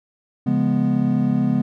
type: chord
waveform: triangle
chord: C# dominant seventh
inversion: none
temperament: equal with one note detuned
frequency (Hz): 138.59 / 172.11 / 207.7 / 246.9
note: C#3 / E#3 / G#3 / B3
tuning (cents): 0 / -25 / 0 / 0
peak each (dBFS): -21 / -24 / -19 / -18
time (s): 0.46-1.62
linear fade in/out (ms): 10
effects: none